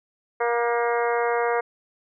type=harmonic tone with a mistuned harmonic; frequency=236.8 Hz; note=A#3; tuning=27 cents sharp; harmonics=2 / 3 / 4 / 5 / 6 / 7 / 8 / 9; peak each=-23 / -27 / -29 / -31 / -33 / -34 / -35 / -36 dBFS; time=0.4-1.61 s; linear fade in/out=10 ms; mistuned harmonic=7; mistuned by=-35 cents; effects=none